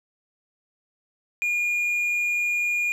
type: tone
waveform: triangle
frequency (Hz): 2428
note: D#7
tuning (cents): -43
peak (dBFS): -20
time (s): 1.42-2.92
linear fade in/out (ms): 0
effects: none